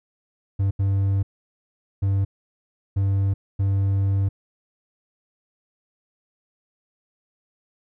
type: tone bursts at uneven times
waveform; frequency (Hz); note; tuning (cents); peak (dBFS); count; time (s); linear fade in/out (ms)
triangle; 98; G2; 0; -16; 5; 0.59-0.71 / 0.79-1.23 / 2.02-2.25 / 2.96-3.34 / 3.59-4.29; 10
effects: none